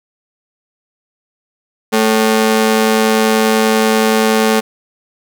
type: ring-modulated tone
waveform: sawtooth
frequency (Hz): 330.4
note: E4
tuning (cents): +4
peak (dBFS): -3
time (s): 1.92-4.61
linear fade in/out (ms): 20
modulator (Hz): 110
effects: none